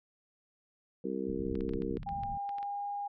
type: harmonic tone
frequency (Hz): 65.5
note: C2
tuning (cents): +2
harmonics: 3 / 4 / 5 / 6 / 7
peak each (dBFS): -39 / -39 / -39 / -39 / -39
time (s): 1.04-1.98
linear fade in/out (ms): 5
type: low-pass noise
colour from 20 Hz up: pink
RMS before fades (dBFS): -42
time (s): 1.27-2.38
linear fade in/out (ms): 5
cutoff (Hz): 240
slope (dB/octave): 96
type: clicks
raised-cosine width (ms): 0.3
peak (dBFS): -34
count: 12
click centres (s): 1.554 / 1.608 / 1.692 / 1.736 / 1.821 / 1.97 / 2.031 / 2.09 / 2.235 / 2.492 / 2.584 / 2.629
type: tone with pitch glide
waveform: sine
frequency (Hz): 801 to 811.7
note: G5 to G#5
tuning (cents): +37 to -40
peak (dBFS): -34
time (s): 2.06-3.08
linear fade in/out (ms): 10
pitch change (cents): +23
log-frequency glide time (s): 2.25-2.87
effects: none